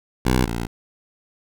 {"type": "tone pair in turn", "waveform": "10% pulse", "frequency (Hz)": [63, 57.96], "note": ["B1", "A#1"], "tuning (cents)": [35, -9], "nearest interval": "minor second", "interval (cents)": 144, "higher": "first", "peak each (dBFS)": [-8, -16], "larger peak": "first", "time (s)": [[0.25, 0.46], [0.46, 0.67]], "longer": "neither", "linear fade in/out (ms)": 10, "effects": []}